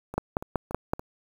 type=two click trains; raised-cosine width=1 ms; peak=-22 / -10 dBFS; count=4 / 5; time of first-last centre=0.14-0.995 / 0.18-0.935 s; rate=3.51 / 5.3 Hz; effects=7-bit